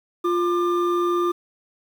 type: tone pair together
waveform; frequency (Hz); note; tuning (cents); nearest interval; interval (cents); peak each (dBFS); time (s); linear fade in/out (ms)
triangle; 350 / 1195.8; F4 / D6; +4 / +31; octave + major sixth; 2127; -18 / -22; 0.24-1.32; 10
effects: 8-bit